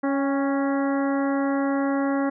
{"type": "harmonic tone with a mistuned harmonic", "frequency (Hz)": 277.2, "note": "C#4", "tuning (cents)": 0, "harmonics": [1, 2, 3, 4, 5, 6, 7], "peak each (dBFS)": [-22, -28, -32, -34, -36, -38, -39], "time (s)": [0.03, 2.3], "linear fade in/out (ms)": 10, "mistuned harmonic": 3, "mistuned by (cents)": -33, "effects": []}